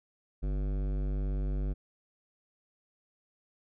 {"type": "tone with hard clipping", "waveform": "sine", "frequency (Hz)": 49, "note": "G1", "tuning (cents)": 0, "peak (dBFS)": -31, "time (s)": [0.42, 1.74], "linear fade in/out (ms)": 20, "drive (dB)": 16, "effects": []}